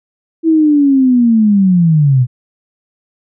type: linear sweep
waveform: sine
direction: down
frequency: 329.5 to 119.7 Hz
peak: -6 dBFS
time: 0.43-2.27 s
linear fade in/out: 50 ms
effects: none